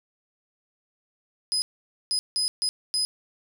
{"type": "tone bursts at uneven times", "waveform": "35% pulse", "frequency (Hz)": 5020, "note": "D#8", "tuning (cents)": 15, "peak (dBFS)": -20, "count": 5, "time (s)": [[1.52, 1.62], [2.11, 2.19], [2.36, 2.48], [2.62, 2.69], [2.94, 3.05]], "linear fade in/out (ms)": 0, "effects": []}